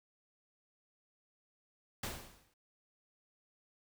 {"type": "noise with exponential decay", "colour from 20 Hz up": "pink", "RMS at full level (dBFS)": -37, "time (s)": [2.03, 2.54], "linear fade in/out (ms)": 5, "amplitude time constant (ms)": 110, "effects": []}